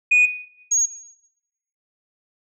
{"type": "tone pair in turn", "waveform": "sine", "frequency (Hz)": [2474, 6605], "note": ["D#7", "G#8"], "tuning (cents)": [-10, -10], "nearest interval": "octave + perfect fourth", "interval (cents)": 1700, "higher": "second", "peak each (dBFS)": [-10, -15], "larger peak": "first", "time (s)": [[0.11, 0.26], [0.71, 0.86]], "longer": "neither", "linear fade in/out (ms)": 10, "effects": ["noise-tail reverb RT60 0.9 s tail -17 dB re dry", "tanh soft clip ceiling -9 dBFS"]}